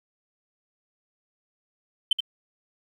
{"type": "tone with echo", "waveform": "sine", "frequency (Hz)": 3081, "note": "G7", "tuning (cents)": -31, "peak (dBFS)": -14, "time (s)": [2.11, 2.13], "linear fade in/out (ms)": 5, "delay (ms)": 75, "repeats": 1, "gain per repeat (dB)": -8, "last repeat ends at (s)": 2.205, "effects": ["tanh soft clip ceiling -15 dBFS", "9-bit"]}